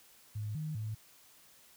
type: tone with pitch steps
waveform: sine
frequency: 106 / 155 / 108.6 Hz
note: G#2 / D#3 / A2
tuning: +36 / -6 / -22 cents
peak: -35 dBFS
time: 0.35-0.95 s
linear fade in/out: 10 ms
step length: 200 ms
effects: white hiss -61 dBFS RMS until 1.76 s